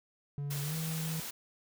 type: tone with pitch glide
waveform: triangle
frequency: 142.9 to 160.4 Hz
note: D3 to E3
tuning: -47 to -47 cents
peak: -32 dBFS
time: 0.38-1.2 s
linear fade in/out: 0 ms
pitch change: +200 cents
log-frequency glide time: 0.62-0.75 s
type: noise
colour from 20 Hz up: white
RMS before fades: -41 dBFS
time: 0.5-1.31 s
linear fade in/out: 10 ms
effects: none